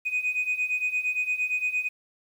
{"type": "beating tone pair", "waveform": "sine", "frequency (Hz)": [2489, 2497.7], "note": ["D#7", "D#7"], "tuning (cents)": [0, 6], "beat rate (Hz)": 8.7, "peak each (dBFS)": [-28, -25], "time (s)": [0.05, 1.89], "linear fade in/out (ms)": 20, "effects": ["tanh soft clip ceiling -20 dBFS", "9-bit"]}